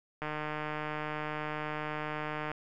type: click train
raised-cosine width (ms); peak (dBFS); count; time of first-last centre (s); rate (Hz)
0.5; -21; 350; 0.22-2.516; 152
effects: none